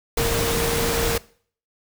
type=tone in noise; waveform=sine; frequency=463.1 Hz; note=A#4; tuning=11 cents flat; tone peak=-24 dBFS; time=0.17-1.18 s; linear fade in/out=5 ms; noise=pink; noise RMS=-23 dBFS; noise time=0.17-1.18 s; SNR=-4 dB; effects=noise-tail reverb RT60 0.5 s tail -21 dB re dry

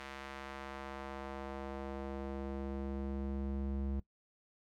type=tone with band-pass filter sweep; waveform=square; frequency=68 Hz; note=C#2; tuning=33 cents flat; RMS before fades=-41 dBFS; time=0-4 s; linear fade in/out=0 ms; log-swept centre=1900 to 150 Hz; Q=0.79; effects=noise-tail reverb RT60 0.1 s tail -19 dB re dry

